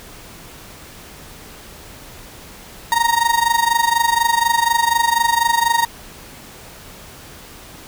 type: tone with amplitude modulation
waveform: 35% pulse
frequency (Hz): 932.3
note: A#5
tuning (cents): 0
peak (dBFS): -9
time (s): 2.92-5.85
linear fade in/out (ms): 0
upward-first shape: sine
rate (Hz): 24.1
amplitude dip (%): 80
effects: pink hiss -39 dBFS RMS until 7.87 s